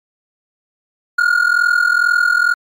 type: ring-modulated tone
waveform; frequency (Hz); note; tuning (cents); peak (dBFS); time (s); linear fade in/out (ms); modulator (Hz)
triangle; 1427; F6; +37; -6; 1.18-2.54; 5; 21.1
effects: MP3 64 kbps